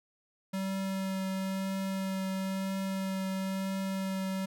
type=tone with vibrato; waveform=square; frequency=191.7 Hz; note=G3; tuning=38 cents flat; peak=-32 dBFS; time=0.53-4.46 s; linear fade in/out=10 ms; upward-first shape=triangle; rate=1 Hz; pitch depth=12 cents each way; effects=none